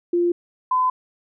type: tone pair in turn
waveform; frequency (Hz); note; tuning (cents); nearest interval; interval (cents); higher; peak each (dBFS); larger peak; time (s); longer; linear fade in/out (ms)
sine; 347.9 / 1015.8; F4 / B5; -7 / +48; octave + perfect fifth; 1855; second; -16; neither; 0.13-0.32 / 0.71-0.9; neither; 5
effects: none